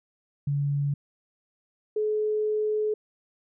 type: tone pair in turn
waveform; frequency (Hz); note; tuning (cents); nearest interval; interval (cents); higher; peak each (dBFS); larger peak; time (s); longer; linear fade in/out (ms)
sine; 142.5 / 427; C#3 / G#4; +48 / +48; octave + perfect fifth; 1900; second; -23; neither; 0.47-0.94 / 1.96-2.94; second; 5
effects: none